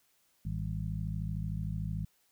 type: harmonic tone with a mistuned harmonic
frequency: 53.3 Hz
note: G#1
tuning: 46 cents sharp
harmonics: 1 / 2 / 3 / 4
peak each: -38 / -37 / -37 / -43 dBFS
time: 0.45-2.05 s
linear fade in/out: 5 ms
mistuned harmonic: 4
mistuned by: -120 cents
effects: white hiss -71 dBFS RMS until 2.31 s